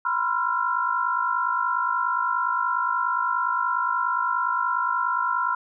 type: tone cluster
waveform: sine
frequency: 978 / 1035 / 1350 / 1400 Hz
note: B5 / C6 / E6 / F6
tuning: -17 / -19 / +41 / +4 cents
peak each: -27 dBFS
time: 0.05-5.55 s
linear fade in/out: 5 ms
effects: none

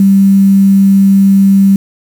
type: tone with quantisation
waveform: sine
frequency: 195.7 Hz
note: G3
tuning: 3 cents flat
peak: -3 dBFS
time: 0-1.76 s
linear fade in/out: 2 ms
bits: 5
effects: none

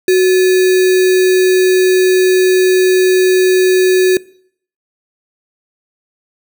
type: tone with sample-and-hold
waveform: sine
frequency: 370 Hz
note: F#4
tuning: in tune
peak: -6 dBFS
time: 0.08-4.17 s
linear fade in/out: 2 ms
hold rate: 2100 Hz
effects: noise-tail reverb RT60 0.6 s tail -22 dB re dry

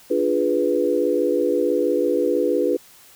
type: chord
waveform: sine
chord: D diminished seventh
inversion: none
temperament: equal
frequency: 293.7 / 349.2 / 415.3 / 493.9 Hz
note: D4 / F4 / Ab4 / Cb5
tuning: 0 / 0 / 0 / 0 cents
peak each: -24 / -23 / -23 / -21 dBFS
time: 0.1-2.77 s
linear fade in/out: 10 ms
effects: white hiss -49 dBFS RMS until 3.15 s

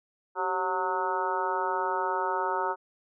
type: harmonic tone with a mistuned harmonic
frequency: 183.3 Hz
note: F#3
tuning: 16 cents flat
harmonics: 2 / 3 / 4 / 5 / 6 / 7 / 8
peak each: -34 / -36 / -37 / -29 / -39 / -33 / -38 dBFS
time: 0.35-2.76 s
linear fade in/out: 50 ms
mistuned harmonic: 2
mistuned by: +81 cents
effects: none

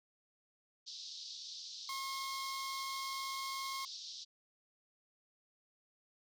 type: band-pass noise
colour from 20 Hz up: pink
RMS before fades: -48 dBFS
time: 0.86-4.25 s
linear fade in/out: 20 ms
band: 3700 to 5700 Hz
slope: 48 dB/octave
type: tone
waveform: sawtooth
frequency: 1078 Hz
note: C#6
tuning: 49 cents flat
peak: -36 dBFS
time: 1.89-3.85 s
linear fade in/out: 2 ms
effects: none

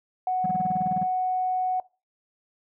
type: tone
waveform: sine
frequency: 740 Hz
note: F#5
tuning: in tune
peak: -22 dBFS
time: 0.27-1.8 s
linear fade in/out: 2 ms
type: tone bursts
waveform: triangle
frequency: 182.3 Hz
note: F#3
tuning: 25 cents flat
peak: -23 dBFS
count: 12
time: 0.44-1.034 s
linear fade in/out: 5 ms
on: 22 ms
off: 30 ms
effects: noise-tail reverb RT60 0.3 s tail -21 dB re dry + tanh soft clip ceiling -14 dBFS

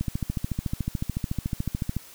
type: click train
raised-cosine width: 5 ms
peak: -14 dBFS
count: 28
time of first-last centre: 0.01-1.967 s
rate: 13.8 Hz
effects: white hiss -48 dBFS RMS until 2.14 s

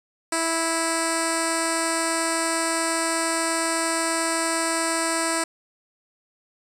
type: tone with low-pass filter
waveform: 10% pulse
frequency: 328.5 Hz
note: E4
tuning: 6 cents flat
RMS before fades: -24 dBFS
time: 0.32-5.44 s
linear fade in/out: 5 ms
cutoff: 8700 Hz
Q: 4.5
effects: 8-bit

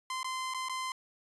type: tone with dropouts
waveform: sawtooth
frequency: 1036 Hz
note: C6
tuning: 17 cents flat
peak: -30 dBFS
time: 0.1-0.92 s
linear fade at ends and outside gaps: 2 ms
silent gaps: 0.231-0.244 / 0.538-0.545 / 0.686-0.695 s
effects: resampled to 24000 Hz

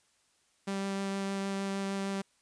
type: tone with vibrato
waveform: sawtooth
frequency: 196 Hz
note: G3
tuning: in tune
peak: -28 dBFS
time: 0.67-2.22 s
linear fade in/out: 10 ms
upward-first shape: triangle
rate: 6.5 Hz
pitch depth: 9 cents each way
effects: white hiss -70 dBFS RMS until 2.41 s + resampled to 22050 Hz

